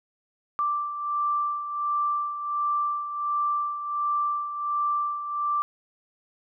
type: beating tone pair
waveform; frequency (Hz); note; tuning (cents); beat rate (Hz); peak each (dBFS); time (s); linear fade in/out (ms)
sine; 1174.7 / 1176.1; D6 / D6; 0 / +2; 1.4; -25 / -32; 0.59-5.62; 0
effects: none